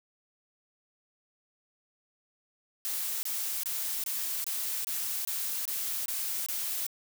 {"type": "noise bursts", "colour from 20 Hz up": "blue", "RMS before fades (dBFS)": -33, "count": 10, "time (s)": [2.85, 6.866], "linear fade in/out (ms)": 0, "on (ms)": 380, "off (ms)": 24, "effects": []}